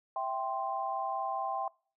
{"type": "chord", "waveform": "sine", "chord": "C major", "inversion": "first", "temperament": "equal", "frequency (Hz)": [659.3, 784, 1046.5], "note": ["E5", "G5", "C6"], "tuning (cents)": [0, 0, 0], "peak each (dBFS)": [-38, -34, -36], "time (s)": [0.16, 1.68], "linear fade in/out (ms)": 2, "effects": ["noise-tail reverb RT60 0.4 s tail -24 dB re dry"]}